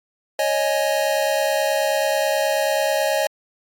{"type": "chord", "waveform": "square", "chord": "C# suspended second", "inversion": "none", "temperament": "just", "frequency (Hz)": [554.4, 623.7, 831.5], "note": ["C#5", "D#5", "G#5"], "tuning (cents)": [0, 4, 2], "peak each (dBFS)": [-23, -22, -26], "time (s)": [0.39, 3.27], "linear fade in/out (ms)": 2, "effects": ["AAC 64 kbps"]}